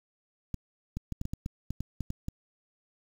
clicks, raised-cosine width 5 ms, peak -21 dBFS, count 12, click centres 0.543 / 0.97 / 1.123 / 1.214 / 1.254 / 1.335 / 1.461 / 1.706 / 1.806 / 2.007 / 2.104 / 2.284 s, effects 8-bit

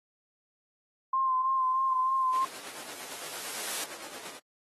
sine tone with vibrato, 1046.5 Hz, C6, in tune, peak -24 dBFS, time 1.13-2.45 s, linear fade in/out 5 ms, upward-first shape sine, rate 3.2 Hz, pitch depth 29 cents each way
white noise with exponential growth, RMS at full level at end -33 dBFS, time 1.44-3.84 s, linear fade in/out 2 ms, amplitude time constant 520 ms
pink noise with tremolo, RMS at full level -40 dBFS, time 2.31-4.4 s, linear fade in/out 50 ms, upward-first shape sine, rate 8.8 Hz, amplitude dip 50%
effects high-pass 400 Hz 12 dB/octave + AAC 32 kbps

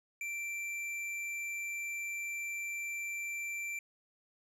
sine tone with hard clipping, 2349 Hz, D7, in tune, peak -38 dBFS, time 0.21-3.79 s, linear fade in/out 2 ms, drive 9 dB, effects none

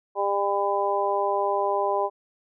harmonic tone, 200.4 Hz, G3, 38 cents sharp, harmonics 2 / 3 / 4 / 5, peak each -27 / -27 / -27 / -27 dBFS, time 0.15-2.1 s, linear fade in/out 50 ms, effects none

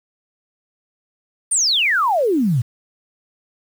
sine exponential sweep, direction down, 9360 to 110 Hz, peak -14 dBFS, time 1.51-2.62 s, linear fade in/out 10 ms, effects 7-bit

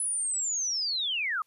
sine linear sweep, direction down, 10190 to 1163 Hz, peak -27 dBFS, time 0-1.42 s, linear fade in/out 2 ms, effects white hiss -72 dBFS RMS until 1.46 s + resampled to 32000 Hz

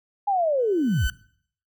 sine linear sweep, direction down, 830.6 to 36.71 Hz, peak -19 dBFS, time 0.27-1.08 s, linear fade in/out 10 ms
30% pulse tone with exponential growth, 1513 Hz, F#6, 38 cents sharp, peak -23 dBFS, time 0.59-1.1 s, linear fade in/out 2 ms, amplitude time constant 110 ms
effects noise-tail reverb RT60 0.6 s tail -20 dB re dry

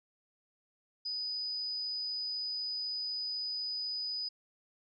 sine tone, 4978 Hz, D#8, in tune, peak -34 dBFS, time 1.05-4.29 s, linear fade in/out 10 ms, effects none

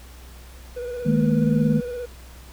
triangle tone with vibrato, 488.2 Hz, B4, 20 cents flat, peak -26 dBFS, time 0.76-2.06 s, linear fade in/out 10 ms, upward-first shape square, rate 17 Hz, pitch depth 29 cents each way
sine chord, D# suspended fourth, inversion none, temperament equal with one note detuned, 155.56 / 211.9 / 233.1 Hz, D#3 / G#3 / A#3, 0 / +35 / 0 cents, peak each -21 dBFS, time 1.05-1.81 s, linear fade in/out 20 ms
effects added 62 Hz sine -41 dBFS peak until 2.52 s + pink hiss -48 dBFS RMS until 2.52 s

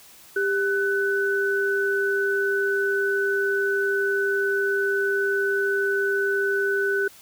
sine tone pair together, 396.8 / 1498 Hz, G4 / F#6, +21 / +21 cents, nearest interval octave + major seventh, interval 2300 cents, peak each -23 dBFS, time 0.36-7.08 s, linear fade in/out 5 ms, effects white hiss -49 dBFS RMS until 7.21 s

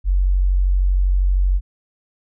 sine tone, 46.39 Hz, F#1, 5 cents sharp, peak -13 dBFS, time 0.04-1.61 s, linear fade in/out 50 ms, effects none

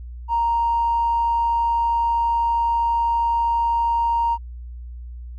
triangle tone with tanh clipping, 932.3 Hz, A#5, in tune, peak -17 dBFS, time 0.28-4.38 s, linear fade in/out 50 ms, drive 4 dB, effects added 60 Hz sine -32 dBFS peak until 5.38 s

